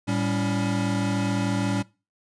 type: tone cluster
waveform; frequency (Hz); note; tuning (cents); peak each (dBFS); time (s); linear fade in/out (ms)
square; 110.8 / 195.9 / 282.4; A2 / G3 / C#4; +13 / -1 / +32; -28; 0.07-1.83; 20
effects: noise-tail reverb RT60 0.3 s tail -22 dB re dry + resampled to 22050 Hz